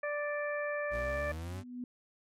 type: harmonic tone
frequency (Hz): 587.3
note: D5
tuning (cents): 0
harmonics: 1 / 2 / 3 / 4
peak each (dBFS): -34 / -42 / -38 / -45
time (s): 0.03-1.32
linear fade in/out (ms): 5
type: exponential sweep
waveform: 40% pulse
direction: up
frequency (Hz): 57 to 98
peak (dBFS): -37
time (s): 0.9-1.64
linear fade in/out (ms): 50
type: tone with exponential growth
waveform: sine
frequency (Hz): 246.9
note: B3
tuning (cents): 0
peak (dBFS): -35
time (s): 1.15-1.84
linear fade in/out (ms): 2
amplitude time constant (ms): 150
effects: MP3 64 kbps

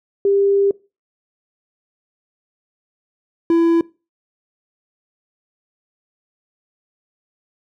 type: tone pair in turn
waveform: sine / triangle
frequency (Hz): 397.9 / 334.3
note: G4 / E4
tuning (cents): +26 / +24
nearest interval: minor third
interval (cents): 302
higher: first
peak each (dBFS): -12 / -9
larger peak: second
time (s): 0.25-0.71 / 3.5-3.81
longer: first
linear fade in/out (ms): 2
effects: noise-tail reverb RT60 0.3 s tail -22 dB re dry

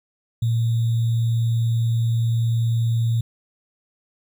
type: tone with sample-and-hold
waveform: sine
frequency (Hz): 115.1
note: A#2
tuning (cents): -22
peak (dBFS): -17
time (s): 0.42-3.21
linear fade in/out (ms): 5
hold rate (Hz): 3675
effects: none

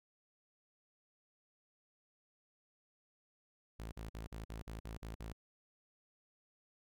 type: tone bursts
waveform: sawtooth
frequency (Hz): 55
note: A1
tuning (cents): 0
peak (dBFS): -40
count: 9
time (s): 3.79-5.328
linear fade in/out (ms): 10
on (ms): 130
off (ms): 46
effects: none

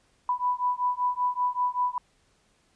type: beating tone pair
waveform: sine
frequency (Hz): 987.8 / 993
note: B5 / B5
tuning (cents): 0 / +9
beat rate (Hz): 5.2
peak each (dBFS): -27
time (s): 0.29-1.98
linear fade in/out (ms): 2
effects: pink hiss -66 dBFS RMS until 2.75 s + resampled to 22050 Hz

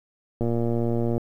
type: click train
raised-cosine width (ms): 2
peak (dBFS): -13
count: 91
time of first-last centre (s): 0.41-1.179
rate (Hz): 117
effects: 9-bit

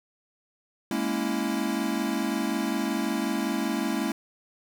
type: chord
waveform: square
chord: A# half-diminished seventh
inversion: third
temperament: equal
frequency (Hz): 207.7 / 233.1 / 277.2 / 329.6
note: G#3 / A#3 / C#4 / E4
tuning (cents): 0 / 0 / 0 / 0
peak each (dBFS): -32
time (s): 0.91-4.12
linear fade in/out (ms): 2
effects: none

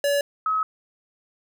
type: tone pair in turn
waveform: square / sine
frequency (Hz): 570 / 1279.6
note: C#5 / D#6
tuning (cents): +48 / +48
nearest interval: octave + major second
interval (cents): 1400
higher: second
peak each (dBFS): -20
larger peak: neither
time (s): 0.04-0.21 / 0.46-0.63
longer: neither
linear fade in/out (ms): 2
effects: none

